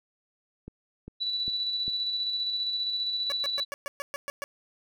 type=click train; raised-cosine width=3 ms; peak=-28 dBFS; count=4; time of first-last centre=0.68-1.88 s; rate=2.5 Hz
type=tone with tremolo; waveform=sine; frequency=3954 Hz; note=B7; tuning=1 cent sharp; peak=-26 dBFS; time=1.2-3.65 s; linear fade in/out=20 ms; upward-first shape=square; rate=15 Hz; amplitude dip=30%
type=tone bursts; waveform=15% pulse; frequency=566 Hz; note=C#5; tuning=36 cents sharp; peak=-26 dBFS; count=9; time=3.3-4.44 s; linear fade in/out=0 ms; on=20 ms; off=120 ms
effects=none